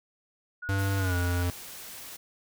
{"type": "tone with tremolo", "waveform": "sine", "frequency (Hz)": 1454, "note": "F#6", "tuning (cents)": -31, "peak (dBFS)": -33, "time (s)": [0.62, 1.43], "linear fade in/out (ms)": 10, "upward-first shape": "triangle", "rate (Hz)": 2.4, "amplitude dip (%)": 50}
{"type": "tone with pitch glide", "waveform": "square", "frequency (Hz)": [98, 88.32], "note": ["G2", "F2"], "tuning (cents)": [0, 20], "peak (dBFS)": -26, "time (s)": [0.69, 1.5], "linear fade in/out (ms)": 0, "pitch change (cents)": -180, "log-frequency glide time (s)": [0.98, 1.16]}
{"type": "noise", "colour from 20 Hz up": "white", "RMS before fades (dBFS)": -43, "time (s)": [0.78, 2.17], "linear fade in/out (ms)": 10}
{"effects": []}